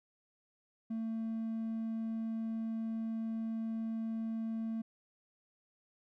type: tone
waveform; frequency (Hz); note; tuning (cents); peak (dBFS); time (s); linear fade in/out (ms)
triangle; 224.4; A3; +34; -32; 0.9-4.82; 10
effects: tanh soft clip ceiling -28 dBFS